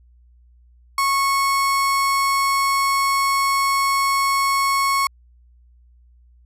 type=tone; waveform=35% pulse; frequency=1100 Hz; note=C#6; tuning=14 cents flat; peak=-15 dBFS; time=0.98-5.07 s; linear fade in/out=2 ms; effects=added 60 Hz sine -49 dBFS peak until 6.45 s + resampled to 32000 Hz